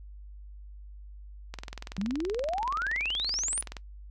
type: click train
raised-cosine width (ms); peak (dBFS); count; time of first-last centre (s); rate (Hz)
0.2; -21; 48; 1.54-3.767; 21.1
type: exponential sweep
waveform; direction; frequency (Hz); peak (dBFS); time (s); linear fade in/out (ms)
sine; up; 183.6 to 9956; -28; 1.98-3.61; 0
effects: noise-tail reverb RT60 0.1 s tail -21 dB re dry + added 50 Hz sine -43 dBFS peak until 4.1 s